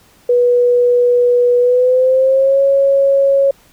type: tone with pitch glide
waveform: sine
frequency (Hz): 487.9 to 550.8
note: B4 to C#5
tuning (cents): -21 to -11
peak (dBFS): -8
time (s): 0.29-3.51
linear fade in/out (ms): 5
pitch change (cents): +210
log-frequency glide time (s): 1.59-2.61
effects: pink hiss -49 dBFS RMS until 3.72 s